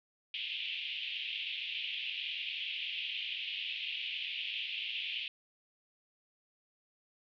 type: band-pass noise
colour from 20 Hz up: white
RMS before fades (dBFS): -39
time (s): 0.34-5.28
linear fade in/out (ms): 2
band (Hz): 2500 to 3300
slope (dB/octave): 48
effects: none